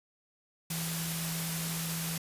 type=tone in noise; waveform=sine; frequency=164.81 Hz; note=E3; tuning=in tune; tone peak=-35 dBFS; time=0.7-2.18 s; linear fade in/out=5 ms; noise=white; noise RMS=-36 dBFS; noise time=0.7-2.18 s; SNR=-2 dB; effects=resampled to 32000 Hz